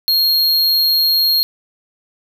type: tone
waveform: square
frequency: 4254 Hz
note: C8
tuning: 28 cents sharp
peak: -12 dBFS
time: 0.08-1.43 s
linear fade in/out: 0 ms
effects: none